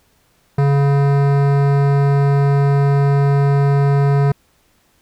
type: tone with hard clipping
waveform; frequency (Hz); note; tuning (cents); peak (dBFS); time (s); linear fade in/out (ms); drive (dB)
sine; 140.6; C#3; +25; -13; 0.58-4.32; 5; 17
effects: pink hiss -58 dBFS RMS until 5.01 s